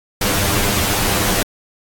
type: noise with comb filter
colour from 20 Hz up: pink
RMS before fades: -17 dBFS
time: 0.21-1.43 s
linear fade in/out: 5 ms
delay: 10 ms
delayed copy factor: +0.8
effects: AAC 64 kbps